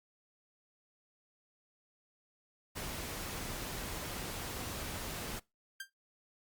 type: noise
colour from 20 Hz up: pink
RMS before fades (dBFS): -41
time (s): 2.75-5.4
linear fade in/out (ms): 20
type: tone with exponential decay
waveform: sawtooth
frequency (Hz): 1586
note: G6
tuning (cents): +20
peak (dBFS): -34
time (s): 5.8-5.9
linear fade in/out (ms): 5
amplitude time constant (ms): 20
effects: noise-tail reverb RT60 0.2 s tail -22 dB re dry + Opus 48 kbps